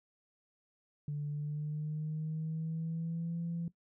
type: tone with pitch glide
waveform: sine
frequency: 146.83 to 168.66 Hz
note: D3 to E3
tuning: 0 to +40 cents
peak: -33 dBFS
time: 1.08-3.68 s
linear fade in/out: 2 ms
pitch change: +240 cents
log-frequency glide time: 1.3-3.38 s
effects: noise-tail reverb RT60 0.1 s tail -17 dB re dry + tanh soft clip ceiling -30 dBFS